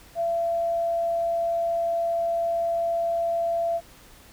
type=tone; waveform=sine; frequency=675 Hz; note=E5; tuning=41 cents sharp; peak=-22 dBFS; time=0.15-3.81 s; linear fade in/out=50 ms; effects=added 50 Hz sine -56 dBFS peak until 4.32 s + pink hiss -51 dBFS RMS until 4.32 s